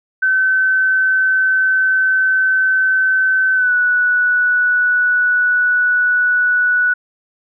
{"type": "tone with pitch glide", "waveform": "sine", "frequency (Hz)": [1529, 1475.2], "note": ["G6", "F#6"], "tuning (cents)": [-44, -6], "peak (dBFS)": -11, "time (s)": [0.22, 6.94], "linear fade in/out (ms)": 10, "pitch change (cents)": -62, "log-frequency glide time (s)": [3.54, 3.73], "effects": []}